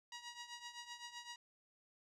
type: tone with tremolo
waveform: 10% pulse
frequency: 956 Hz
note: A#5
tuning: 43 cents sharp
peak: -37 dBFS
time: 0.12-1.36 s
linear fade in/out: 2 ms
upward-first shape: triangle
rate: 7.8 Hz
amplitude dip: 80%
effects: resampled to 24000 Hz + 13-bit